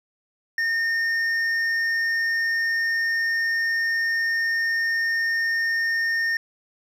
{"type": "tone with hard clipping", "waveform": "sine", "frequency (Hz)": 1828, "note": "A#6", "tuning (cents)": -34, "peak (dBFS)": -22, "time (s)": [0.58, 6.37], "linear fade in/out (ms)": 2, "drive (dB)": 5, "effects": []}